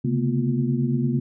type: tone cluster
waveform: sine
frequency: 134.5 / 143.4 / 225.2 / 245 / 352.3 Hz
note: C3 / D3 / A3 / B3 / F4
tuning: +48 / -41 / +40 / -14 / +15 cents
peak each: -23 / -31 / -26 / -25 / -32 dBFS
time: 0.04-1.2 s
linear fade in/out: 10 ms
effects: none